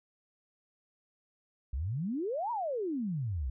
sine exponential two-way sweep, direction up then down, 58.7 to 987.8 to 58.7 Hz, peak -31 dBFS, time 1.73-3.5 s, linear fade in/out 5 ms, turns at 2.51 s, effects none

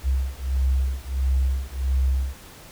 sine beating tone pair, 65.2 / 66.7 Hz, C2 / C2, -5 / +34 cents, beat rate 1.5 Hz, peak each -23 dBFS, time 0.03-2.37 s, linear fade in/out 50 ms, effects pink hiss -45 dBFS RMS until 2.71 s

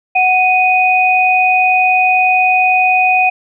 sine tone pair together, 740 / 2489 Hz, F#5 / D#7, 0 / 0 cents, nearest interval octave + major sixth, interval 2100 cents, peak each -11 dBFS, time 0.15-3.3 s, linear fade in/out 10 ms, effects none

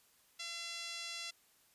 5% pulse tone with band-pass filter, 680 Hz, F5, 46 cents flat, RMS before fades -44 dBFS, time 0.39-1.31 s, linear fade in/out 10 ms, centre 3500 Hz, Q 0.91, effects white hiss -69 dBFS RMS until 1.74 s + resampled to 32000 Hz

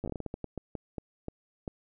slowing click train, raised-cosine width 2 ms, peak -22 dBFS, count 16, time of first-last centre 0.04-1.678 s, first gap 9 ms, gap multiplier 1.31, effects none

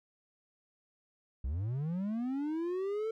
triangle linear sweep, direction up, 57.8 to 450.7 Hz, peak -30 dBFS, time 1.44-3.11 s, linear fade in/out 5 ms, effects none

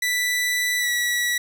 sawtooth tone with pitch glide, 1975.5 to 1940.4 Hz, B6 to B6, 0 to -31 cents, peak -17 dBFS, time 0.02-1.38 s, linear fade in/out 5 ms, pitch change -31 cents, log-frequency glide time 0.79-0.89 s, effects none

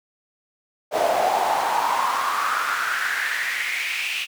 brown noise with high-pass filter sweep, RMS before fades -23 dBFS, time 0.91-4.27 s, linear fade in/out 50 ms, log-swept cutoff 610 to 2700 Hz, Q 5.6, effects none

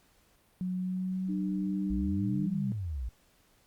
sine tone with pitch glide, 183.2 to 197.49 Hz, F#3 to G3, -17 to +13 cents, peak -30 dBFS, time 0.61-2.72 s, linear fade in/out 0 ms, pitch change +130 cents, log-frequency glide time 0.75-2.44 s
sine tone, 300 Hz, D4, 37 cents sharp, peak -34 dBFS, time 1.28-2.48 s, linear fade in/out 20 ms
sine exponential two-way sweep, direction up then down, 55 to 181.8 to 55 Hz, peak -32 dBFS, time 1.9-3.09 s, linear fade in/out 5 ms, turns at 2.5 s
effects pink hiss -66 dBFS RMS until 3.66 s + Opus 48 kbps

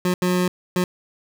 25% pulse tone bursts at uneven times, 180.5 Hz, F#3, 43 cents flat, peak -14 dBFS, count 3, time 0.05-0.14 / 0.22-0.48 / 0.76-0.84 s, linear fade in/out 2 ms, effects none

